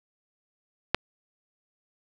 click, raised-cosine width 0.3 ms, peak -4 dBFS, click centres 0.946 s, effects none

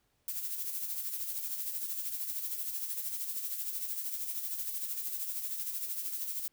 violet noise with tremolo, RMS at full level -35 dBFS, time 0.28-6.48 s, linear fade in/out 0 ms, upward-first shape sine, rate 13 Hz, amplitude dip 50%, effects pink hiss -75 dBFS RMS until 6.52 s

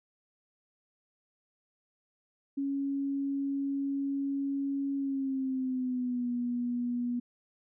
sine tone with pitch glide, 277.2 to 242.7 Hz, C#4 to B3, 0 to -30 cents, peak -29 dBFS, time 2.57-7.2 s, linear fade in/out 10 ms, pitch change -230 cents, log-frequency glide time 4.96-6.3 s, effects none

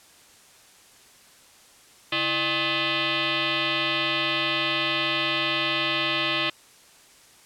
sine tone with frequency modulation, 331.5 Hz, E4, 10 cents sharp, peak -22 dBFS, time 2.12-6.5 s, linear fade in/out 5 ms, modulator 468 Hz, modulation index 7.4, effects white hiss -53 dBFS RMS until 7.45 s + low-pass 10000 Hz 12 dB/octave

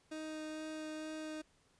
30% pulse tone with vibrato, 311.1 Hz, D#4, in tune, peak -39 dBFS, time 0.11-1.42 s, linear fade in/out 10 ms, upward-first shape sine, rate 2.2 Hz, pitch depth 8 cents each way, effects pink hiss -71 dBFS RMS until 1.79 s + resampled to 22050 Hz

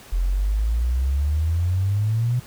sine exponential sweep, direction up, 42.28 to 125.6 Hz, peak -18 dBFS, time 0.12-2.4 s, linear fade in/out 10 ms, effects pink hiss -45 dBFS RMS until 2.46 s

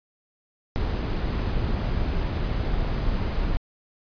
brown noise, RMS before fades -25 dBFS, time 0.76-3.57 s, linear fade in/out 0 ms, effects resampled to 11025 Hz

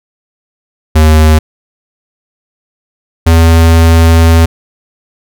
square tone pair in turn, 78 / 82.33 Hz, D#2 / E2, +5 / -2 cents, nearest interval minor second, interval 93 cents, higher second, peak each -3 dBFS, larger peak neither, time 0.95-1.39 / 3.26-4.46 s, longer second, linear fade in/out 10 ms, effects none

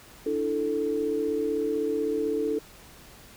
sine chord, D suspended second, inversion none, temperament equal, 293.7 / 329.6 / 440 Hz, D4 / E4 / A4, 0 / 0 / 0 cents, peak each -31 / -32 / -26 dBFS, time 0.26-2.59 s, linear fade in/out 5 ms, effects pink hiss -50 dBFS RMS until 3.36 s

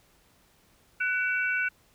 sine tone cluster, 1489 / 2282 / 2693 Hz, F#6 / C#7 / E7, +11 / +50 / +36 cents, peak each -26 / -32 / -34 dBFS, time 1-1.69 s, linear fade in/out 10 ms, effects pink hiss -63 dBFS RMS until 1.94 s

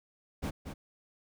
brown noise with echo, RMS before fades -33 dBFS, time 0.42-0.51 s, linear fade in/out 20 ms, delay 230 ms, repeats 1, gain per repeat -7 dB, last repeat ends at 0.74 s, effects none

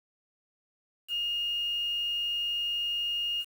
sine tone with quantisation, 2844 Hz, F7, 31 cents sharp, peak -28 dBFS, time 1.08-3.45 s, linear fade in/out 50 ms, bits 8, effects none

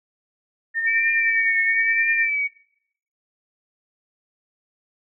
sine tone with tremolo, 1821 Hz, A#6, 41 cents flat, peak -17 dBFS, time 0.74-2.3 s, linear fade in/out 50 ms, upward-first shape sine, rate 9.7 Hz, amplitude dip 50%
sine tone with vibrato, 2288 Hz, D7, 46 cents flat, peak -20 dBFS, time 0.86-2.48 s, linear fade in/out 20 ms, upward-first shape triangle, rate 1 Hz, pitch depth 78 cents each way
effects noise-tail reverb RT60 0.7 s tail -23 dB re dry

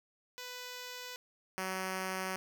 5% pulse tone pair in turn, 496.9 / 188.02 Hz, B4 / F#3, +11 / +28 cents, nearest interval octave + perfect fourth, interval 1683 cents, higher first, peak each -31 / -24 dBFS, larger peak second, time 0.38-1.16 / 1.58-2.36 s, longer neither, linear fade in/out 0 ms, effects none

